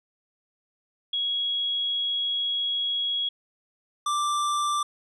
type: tone pair in turn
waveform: sine / square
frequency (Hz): 3322 / 1177.7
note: G#7 / D6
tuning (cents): 0 / +4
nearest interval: octave + tritone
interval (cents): 1796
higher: first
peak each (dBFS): -24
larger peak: neither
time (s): 1.13-3.29 / 4.06-4.83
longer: first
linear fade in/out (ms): 5
effects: resampled to 24000 Hz